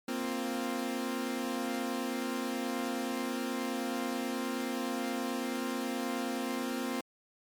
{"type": "chord", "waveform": "sawtooth", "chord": "Bb suspended second", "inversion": "none", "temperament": "equal with one note detuned", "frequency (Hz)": [233.1, 262.5, 349.2], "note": ["Bb3", "C4", "F4"], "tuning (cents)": [0, 6, 0], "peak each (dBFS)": [-33, -31, -36], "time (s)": [0.08, 7.01], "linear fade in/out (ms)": 5, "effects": ["MP3 96 kbps"]}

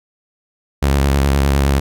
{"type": "tone with vibrato", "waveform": "sawtooth", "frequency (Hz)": 69.2, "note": "C#2", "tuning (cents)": -2, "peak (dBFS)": -8, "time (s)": [0.82, 1.8], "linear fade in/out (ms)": 10, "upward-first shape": "sine", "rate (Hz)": 9.5, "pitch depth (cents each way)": 47, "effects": []}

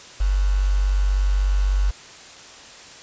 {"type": "tone with quantisation", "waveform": "sine", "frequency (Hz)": 48.18, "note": "G1", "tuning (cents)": -29, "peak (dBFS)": -16, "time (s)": [0.2, 1.91], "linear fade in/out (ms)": 10, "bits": 6, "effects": ["white hiss -42 dBFS RMS until 3.02 s", "resampled to 16000 Hz"]}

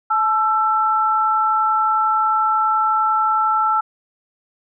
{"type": "tone pair together", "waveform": "sine", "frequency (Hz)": [865, 1334.3], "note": ["A5", "E6"], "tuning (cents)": [-30, 21], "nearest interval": "minor sixth", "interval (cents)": 751, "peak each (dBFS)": [-19, -16], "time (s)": [0.1, 3.81], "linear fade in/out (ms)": 10, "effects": []}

